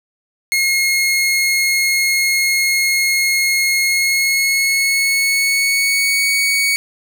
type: tone with pitch glide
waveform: sawtooth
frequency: 2156 to 2238 Hz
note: C#7 to C#7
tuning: -49 to +16 cents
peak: -10 dBFS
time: 0.52-6.76 s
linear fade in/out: 0 ms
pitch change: +65 cents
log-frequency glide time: 3.83-6.31 s
effects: none